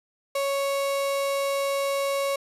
35% pulse tone, 554.4 Hz, C#5, in tune, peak -22 dBFS, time 0.35-2.36 s, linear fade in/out 5 ms, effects resampled to 32000 Hz

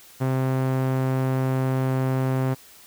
sawtooth tone with low-pass filter, 131.1 Hz, C3, 4 cents sharp, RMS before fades -23 dBFS, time 0.2-2.55 s, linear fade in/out 20 ms, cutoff 1600 Hz, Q 0.59, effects white hiss -49 dBFS RMS until 2.86 s

